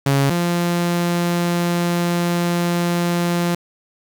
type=tone pair in turn; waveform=sawtooth; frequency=138.59 / 173.31 Hz; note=C#3 / F3; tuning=0 / -13 cents; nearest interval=major third; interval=387 cents; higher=second; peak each=-10 / -13 dBFS; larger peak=first; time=0.06-0.3 / 0.3-3.55 s; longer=second; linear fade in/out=5 ms; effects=7-bit